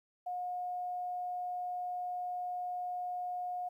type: tone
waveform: sine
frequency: 720 Hz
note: F#5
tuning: 47 cents flat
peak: -35 dBFS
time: 0.26-3.69 s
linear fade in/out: 10 ms
effects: 12-bit